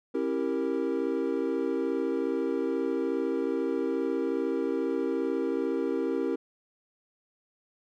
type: chord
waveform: triangle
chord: C# diminished seventh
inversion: none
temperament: equal with one note detuned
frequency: 270.5 / 329.6 / 392 / 466.2 Hz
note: C#4 / E4 / G4 / Bb4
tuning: -42 / 0 / 0 / 0 cents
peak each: -30 dBFS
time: 0.14-6.36 s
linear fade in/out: 10 ms
effects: none